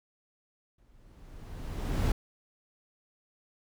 brown noise with exponential growth, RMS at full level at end -24 dBFS, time 0.78-2.12 s, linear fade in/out 5 ms, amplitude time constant 290 ms, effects none

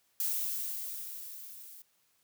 violet noise with level ramp, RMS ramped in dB -31 to -51 dBFS, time 0.2-1.82 s, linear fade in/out 2 ms, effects white hiss -72 dBFS RMS until 2.23 s + high-pass 60 Hz 12 dB/octave

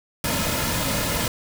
pink noise with comb filter, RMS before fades -24 dBFS, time 0.24-1.28 s, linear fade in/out 2 ms, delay 2.6 ms, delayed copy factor -0.6, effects none

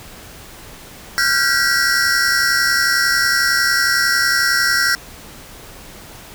square tone cluster, 1392 / 1527 / 1598 / 1938 / 5440 Hz, F6 / G6 / G6 / B6 / F8, -6 / -46 / +33 / -33 / -46 cents, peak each -21 dBFS, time 1.18-4.95 s, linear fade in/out 0 ms, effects pink hiss -38 dBFS RMS until 6.34 s

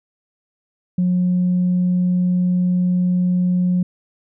sine tone, 180 Hz, F#3, 47 cents flat, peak -13 dBFS, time 0.98-3.83 s, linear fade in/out 5 ms, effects tanh soft clip ceiling -11 dBFS

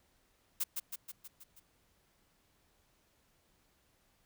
blue noise with echo, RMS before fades -33 dBFS, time 0.6-0.64 s, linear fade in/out 10 ms, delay 160 ms, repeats 6, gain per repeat -4 dB, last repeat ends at 1.6 s, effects pink hiss -72 dBFS RMS until 4.25 s

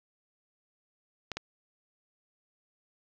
clicks, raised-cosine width 0.2 ms, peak -17 dBFS, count 2, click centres 1.317 / 1.37 s, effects low-pass 6000 Hz 12 dB/octave + 8-bit

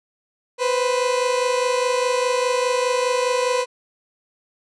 30% pulse tone pair together, 493.9 / 518.8 Hz, B4 / C5, 0 / -15 cents, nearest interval minor second, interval 85 cents, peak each -17 / -21 dBFS, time 0.58-3.66 s, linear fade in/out 50 ms, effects resampled to 22050 Hz

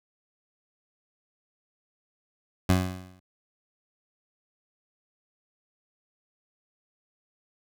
20% pulse tone with exponential decay, 92.1 Hz, F#2, 7 cents flat, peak -12 dBFS, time 2.69-3.2 s, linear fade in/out 5 ms, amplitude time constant 110 ms, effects none

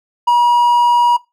triangle tone, 960 Hz, B5, 49 cents flat, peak -6 dBFS, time 0.27-1.17 s, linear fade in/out 10 ms, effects noise-tail reverb RT60 0.2 s tail -19 dB re dry

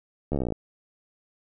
slowing click train, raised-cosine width 2 ms, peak -14 dBFS, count 14, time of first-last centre 0.32-0.523 s, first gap 13 ms, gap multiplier 1.03, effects none

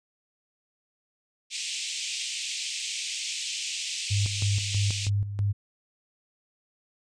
pink band-pass noise, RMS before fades -33 dBFS, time 1.5-5.1 s, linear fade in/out 50 ms, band 2400 to 8400 Hz, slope 48 dB/octave
sine tone with tremolo, 101.4 Hz, G#2, 41 cents flat, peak -22 dBFS, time 4.1-5.53 s, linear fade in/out 20 ms, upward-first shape square, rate 3.1 Hz, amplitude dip 65%
effects resampled to 22050 Hz

